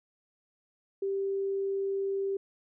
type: tone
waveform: sine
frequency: 392 Hz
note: G4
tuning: in tune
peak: -28 dBFS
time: 1.02-2.37 s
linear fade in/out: 5 ms
effects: none